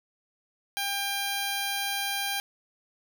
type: tone pair together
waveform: 10% pulse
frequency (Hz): 798 / 3192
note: G5 / G7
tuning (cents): +31 / +31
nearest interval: 2 octaves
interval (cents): 2400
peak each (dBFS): -21 / -29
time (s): 0.77-2.4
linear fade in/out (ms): 0
effects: none